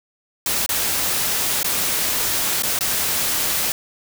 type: noise with dropouts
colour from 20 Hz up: white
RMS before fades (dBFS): -21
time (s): 0.46-3.72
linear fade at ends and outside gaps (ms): 2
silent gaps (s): 0.662-0.691 / 1.631-1.644 / 2.623-2.633 / 2.79-2.808
effects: none